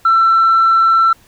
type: tone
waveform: sine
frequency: 1341 Hz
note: E6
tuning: 29 cents sharp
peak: -6 dBFS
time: 0.05-1.13 s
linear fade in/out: 5 ms
effects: tanh soft clip ceiling -5 dBFS + pink hiss -49 dBFS RMS until 1.27 s